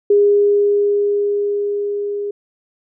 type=tone with level ramp; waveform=sine; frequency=408.4 Hz; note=G#4; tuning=29 cents flat; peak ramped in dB=-8 to -20 dBFS; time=0.1-2.31 s; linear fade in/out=5 ms; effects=none